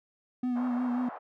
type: tone with vibrato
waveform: triangle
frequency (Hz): 246.9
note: B3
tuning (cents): 0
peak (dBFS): -25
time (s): 0.43-1.09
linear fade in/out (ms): 5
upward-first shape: sine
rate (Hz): 5.6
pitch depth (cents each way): 34
type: band-pass noise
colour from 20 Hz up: white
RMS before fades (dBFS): -42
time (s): 0.55-1.19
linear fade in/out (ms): 20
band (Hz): 580 to 1100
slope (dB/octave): 24
effects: none